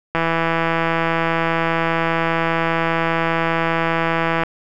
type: click train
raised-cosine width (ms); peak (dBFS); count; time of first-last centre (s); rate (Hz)
0.5; -4; 708; 0.15-4.435; 165
effects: none